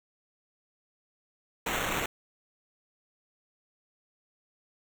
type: noise with sample-and-hold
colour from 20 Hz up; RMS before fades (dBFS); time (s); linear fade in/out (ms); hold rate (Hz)
blue; -31; 1.66-2.06; 5; 4900
effects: none